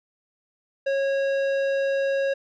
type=tone with tanh clipping; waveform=sine; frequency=548 Hz; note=C#5; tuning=20 cents flat; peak=-23 dBFS; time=0.86-2.34 s; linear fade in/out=10 ms; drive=13 dB; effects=none